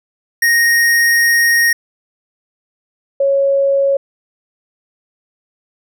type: tone pair in turn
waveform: square / sine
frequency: 1864.7 / 552.3 Hz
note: A#6 / C#5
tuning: 0 / -6 cents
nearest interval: octave + major sixth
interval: 2106 cents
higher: first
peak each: -10 dBFS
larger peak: neither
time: 0.42-1.73 / 3.2-3.97 s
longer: first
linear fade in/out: 5 ms
effects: none